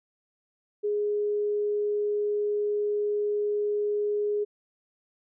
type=tone; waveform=sine; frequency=415.3 Hz; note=G#4; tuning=in tune; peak=-24 dBFS; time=0.83-4.45 s; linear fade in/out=20 ms; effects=none